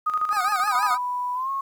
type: tone with tremolo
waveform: sine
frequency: 1244.5 Hz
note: D#6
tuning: in tune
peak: -19 dBFS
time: 0.06-0.98 s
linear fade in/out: 10 ms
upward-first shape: square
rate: 13 Hz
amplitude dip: 60%
type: tone with vibrato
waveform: 25% pulse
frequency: 784 Hz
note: G5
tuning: in tune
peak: -22 dBFS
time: 0.3-0.98 s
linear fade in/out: 50 ms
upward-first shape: triangle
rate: 6 Hz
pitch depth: 170 cents each way
type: tone with pitch glide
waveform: sine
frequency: 987.8 to 1089.7 Hz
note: B5 to C#6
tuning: 0 to -30 cents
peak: -24 dBFS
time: 0.72-1.61 s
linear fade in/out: 5 ms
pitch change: +170 cents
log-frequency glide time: 1.34-1.5 s
effects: 9-bit